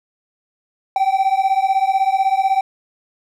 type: beating tone pair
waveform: triangle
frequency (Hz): 765 / 781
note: G5 / G5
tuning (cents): -42 / -7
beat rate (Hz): 16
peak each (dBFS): -15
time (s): 0.96-2.61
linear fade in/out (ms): 2
effects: none